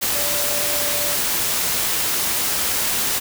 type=tone in noise; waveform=sine; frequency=585 Hz; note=D5; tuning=7 cents flat; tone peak=-29 dBFS; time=0.14-1.16 s; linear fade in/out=20 ms; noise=white; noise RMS=-21 dBFS; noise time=0.01-3.2 s; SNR=-11 dB; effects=none